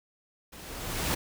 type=noise with level ramp; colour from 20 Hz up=pink; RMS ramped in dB=-47 to -27 dBFS; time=0.52-1.15 s; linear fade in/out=10 ms; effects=none